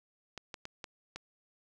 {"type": "clicks", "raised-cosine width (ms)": 0.2, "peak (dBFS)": -24, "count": 5, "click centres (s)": [0.377, 0.542, 0.654, 0.842, 1.16], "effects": []}